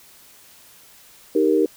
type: chord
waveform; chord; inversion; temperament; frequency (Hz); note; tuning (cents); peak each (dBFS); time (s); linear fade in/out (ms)
sine; Eb major; none; equal; 311.1 / 392 / 466.2; Eb4 / G4 / Bb4; 0 / 0 / 0; -19; 1.35-1.66; 5
effects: white hiss -49 dBFS RMS until 1.76 s